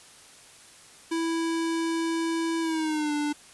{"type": "tone with pitch glide", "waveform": "square", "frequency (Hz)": [329.6, 295.3], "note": ["E4", "D4"], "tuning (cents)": [0, 10], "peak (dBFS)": -26, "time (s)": [1.11, 3.33], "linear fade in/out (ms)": 10, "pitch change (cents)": -190, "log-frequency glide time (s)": [2.61, 3.13], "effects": ["white hiss -51 dBFS RMS until 3.53 s", "resampled to 24000 Hz"]}